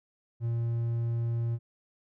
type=tone; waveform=triangle; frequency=116.7 Hz; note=A#2; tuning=2 cents sharp; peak=-25 dBFS; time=0.4-1.59 s; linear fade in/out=50 ms; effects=none